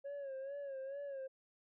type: tone with vibrato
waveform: sine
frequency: 550 Hz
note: C#5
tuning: 14 cents flat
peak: -39 dBFS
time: 0.04-1.28 s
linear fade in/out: 20 ms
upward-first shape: sine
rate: 2.3 Hz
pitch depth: 68 cents each way
effects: tanh soft clip ceiling -41 dBFS